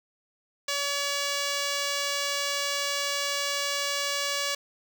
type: tone with notch filter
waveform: 5% pulse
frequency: 568 Hz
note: C#5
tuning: 42 cents sharp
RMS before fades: -29 dBFS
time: 0.68-4.55 s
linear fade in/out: 5 ms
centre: 12000 Hz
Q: 1.6
effects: none